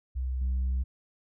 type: tone with level steps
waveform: sine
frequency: 64.1 Hz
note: C2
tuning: 35 cents flat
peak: -27 / -23 dBFS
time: 0.15-0.84 s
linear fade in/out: 20 ms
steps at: 0.41 s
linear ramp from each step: 5 ms
effects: tanh soft clip ceiling -24 dBFS